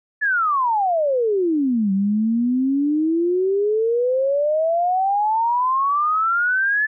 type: exponential two-way sweep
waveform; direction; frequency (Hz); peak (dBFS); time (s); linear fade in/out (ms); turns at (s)
sine; down then up; 1749 to 190.9 to 1749; -16; 0.21-6.87; 20; 1.92
effects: none